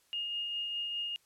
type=tone with tremolo; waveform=sine; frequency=2843 Hz; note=F7; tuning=30 cents sharp; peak=-32 dBFS; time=0.13-1.16 s; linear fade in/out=0 ms; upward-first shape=triangle; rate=4.9 Hz; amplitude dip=30%; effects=white hiss -69 dBFS RMS until 1.25 s + low-pass 12000 Hz 12 dB/octave